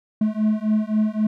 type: beating tone pair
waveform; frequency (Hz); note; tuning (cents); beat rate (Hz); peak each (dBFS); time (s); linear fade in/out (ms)
triangle; 213.2 / 217; G#3 / A3; +46 / -24; 3.8; -19; 0.21-1.27; 5
effects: none